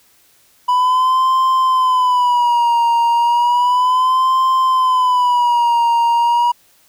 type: tone with vibrato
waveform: triangle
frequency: 987.8 Hz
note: B5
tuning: in tune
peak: -9 dBFS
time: 0.68-6.52 s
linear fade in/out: 10 ms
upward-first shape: sine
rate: 0.33 Hz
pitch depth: 94 cents each way
effects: white hiss -53 dBFS RMS until 6.88 s